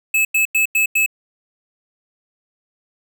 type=tone bursts; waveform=square; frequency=2600 Hz; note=E7; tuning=24 cents flat; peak=-14 dBFS; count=5; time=0.14-1.062 s; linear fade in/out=5 ms; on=110 ms; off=93 ms; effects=none